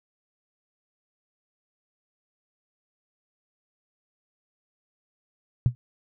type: tone with exponential decay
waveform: sine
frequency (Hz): 121.6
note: B2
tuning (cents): -26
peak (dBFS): -12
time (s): 5.66-5.75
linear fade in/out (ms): 0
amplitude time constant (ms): 19
effects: none